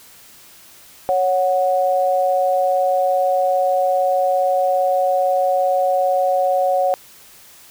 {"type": "tone pair together", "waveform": "sine", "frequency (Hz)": [554.4, 736.8], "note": ["C#5", "F#5"], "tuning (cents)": [0, -7], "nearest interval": "perfect fourth", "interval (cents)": 493, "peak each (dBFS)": -17, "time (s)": [1.09, 6.94], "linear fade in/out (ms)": 0, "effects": ["white hiss -45 dBFS RMS until 7.7 s"]}